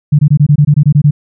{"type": "tone bursts", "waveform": "sine", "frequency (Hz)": 146.83, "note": "D3", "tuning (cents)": 0, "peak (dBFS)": -3, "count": 11, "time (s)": [0.12, 1.11], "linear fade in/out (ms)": 10, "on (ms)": 70, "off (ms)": 22, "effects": []}